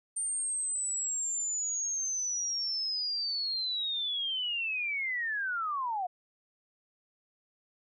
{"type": "linear sweep", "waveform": "sine", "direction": "down", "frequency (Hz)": [8900, 698.5], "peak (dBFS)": -30, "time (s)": [0.16, 6.07], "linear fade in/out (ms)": 10, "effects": []}